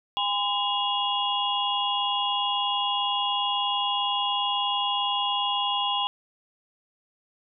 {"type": "tone cluster", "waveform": "sine", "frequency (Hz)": [812, 1019, 2848, 3335], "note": ["G#5", "C6", "F7", "G#7"], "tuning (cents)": [-39, -46, 33, 7], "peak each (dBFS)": -29, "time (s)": [0.17, 6.07], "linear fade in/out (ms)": 0, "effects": []}